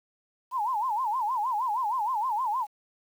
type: tone with vibrato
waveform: sine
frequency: 932.3 Hz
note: A#5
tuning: in tune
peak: -25 dBFS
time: 0.51-2.67 s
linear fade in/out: 50 ms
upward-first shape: sine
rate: 6.4 Hz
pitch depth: 220 cents each way
effects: 9-bit